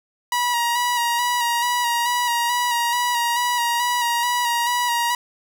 sawtooth tone with vibrato, 960 Hz, B5, 49 cents flat, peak -15 dBFS, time 0.32-5.15 s, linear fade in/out 2 ms, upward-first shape square, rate 2.3 Hz, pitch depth 25 cents each way, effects none

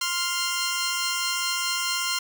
10% pulse tone pair together, 1046.5 / 1396.9 Hz, C6 / F6, 0 / 0 cents, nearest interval perfect fourth, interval 500 cents, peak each -19 dBFS, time 0.01-2.19 s, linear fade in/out 5 ms, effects none

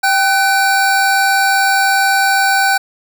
square tone pair together, 784 / 1507.6 Hz, G5 / F#6, 0 / +32 cents, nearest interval major seventh, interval 1132 cents, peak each -14 dBFS, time 0.03-2.78 s, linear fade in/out 10 ms, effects none

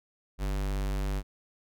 square tone, 49 Hz, G1, in tune, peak -29 dBFS, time 0.38-1.23 s, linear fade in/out 50 ms, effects none

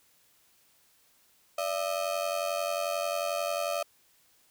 35% pulse ring-modulated tone, 628 Hz, D#5, 16 cents sharp, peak -24 dBFS, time 1.58-3.83 s, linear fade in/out 5 ms, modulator 45.6 Hz, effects white hiss -65 dBFS RMS until 4.5 s

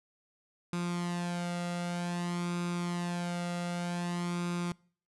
sawtooth tone with flanger, 174.61 Hz, F3, in tune, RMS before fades -34 dBFS, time 0.73-4.72 s, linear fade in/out 2 ms, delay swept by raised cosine 0.81 to 1.48 ms, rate 0.53 Hz, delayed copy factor +0.6, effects noise-tail reverb RT60 0.5 s tail -25 dB re dry + resampled to 24000 Hz

